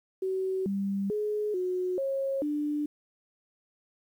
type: tone with pitch steps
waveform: sine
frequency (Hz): 378.5 / 197.4 / 421.2 / 365.5 / 543 / 296.1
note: F#4 / G3 / G#4 / F#4 / C#5 / D4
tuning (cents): +39 / +12 / +24 / -21 / -36 / +14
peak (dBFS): -27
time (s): 0.22-2.86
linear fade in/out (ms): 5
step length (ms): 440
effects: 10-bit